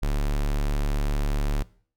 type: tone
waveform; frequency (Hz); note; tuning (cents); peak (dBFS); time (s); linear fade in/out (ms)
square; 36.23; D1; -23; -23; 0.02-1.63; 10
effects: noise-tail reverb RT60 0.5 s tail -21 dB re dry